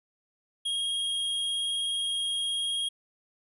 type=tone with vibrato; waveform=square; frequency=3261 Hz; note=G#7; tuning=32 cents flat; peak=-28 dBFS; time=0.65-2.89 s; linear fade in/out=10 ms; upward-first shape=sine; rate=19 Hz; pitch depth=13 cents each way; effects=resampled to 24000 Hz